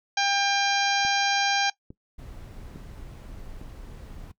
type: harmonic tone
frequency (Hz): 798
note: G5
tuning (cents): +31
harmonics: 1 / 2 / 3 / 4 / 5 / 6 / 7 / 8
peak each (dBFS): -25 / -28 / -30 / -31 / -32 / -33 / -33 / -34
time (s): 0.17-1.7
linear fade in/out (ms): 5
type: click train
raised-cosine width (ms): 3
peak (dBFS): -28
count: 4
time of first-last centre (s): 1.05-3.614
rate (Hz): 1.17
type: noise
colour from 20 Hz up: brown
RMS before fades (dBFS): -41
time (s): 2.18-4.32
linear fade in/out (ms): 10
effects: noise-tail reverb RT60 0.1 s tail -20 dB re dry